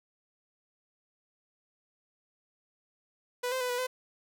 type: tone with pitch steps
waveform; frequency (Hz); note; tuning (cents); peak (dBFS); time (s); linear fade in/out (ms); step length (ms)
sawtooth; 493.6 / 518 / 499 / 490.2 / 509; B4 / C5 / B4 / B4 / C5; -1 / -17 / +18 / -13 / -48; -26; 3.43-3.87; 10; 88
effects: none